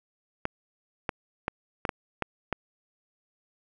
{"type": "clicks", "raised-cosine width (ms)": 0.5, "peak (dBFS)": -12, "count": 7, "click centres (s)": [0.454, 1.092, 1.481, 1.852, 1.892, 2.223, 2.527], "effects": []}